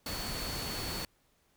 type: tone in noise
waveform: sine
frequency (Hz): 4435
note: C#8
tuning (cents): 0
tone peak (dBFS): -41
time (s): 0.06-1.05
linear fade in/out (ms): 2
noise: pink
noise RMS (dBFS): -38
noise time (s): 0.06-1.05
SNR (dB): -6
effects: pink hiss -71 dBFS RMS until 1.56 s